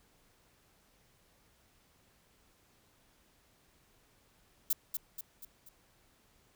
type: noise with echo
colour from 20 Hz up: violet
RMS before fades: -29 dBFS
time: 4.7-4.73 s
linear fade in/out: 5 ms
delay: 240 ms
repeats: 4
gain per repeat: -6 dB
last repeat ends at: 5.69 s
effects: pink hiss -68 dBFS RMS until 6.55 s